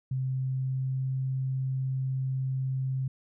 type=tone with pitch glide; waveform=sine; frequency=130.81 to 131.87 Hz; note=C3 to C3; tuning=0 to +14 cents; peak=-27 dBFS; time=0.11-3.08 s; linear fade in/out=5 ms; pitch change=+14 cents; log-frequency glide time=0.24-1.15 s; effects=none